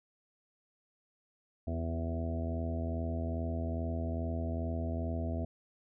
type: harmonic tone with a mistuned harmonic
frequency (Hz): 82.41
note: E2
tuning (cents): 0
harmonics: 1 / 2 / 3 / 4 / 5 / 6 / 7 / 8 / 9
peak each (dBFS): -34 / -44 / -39 / -46 / -50 / -50 / -50 / -42 / -55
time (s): 1.67-5.45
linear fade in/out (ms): 5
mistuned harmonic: 4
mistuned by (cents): +27
effects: none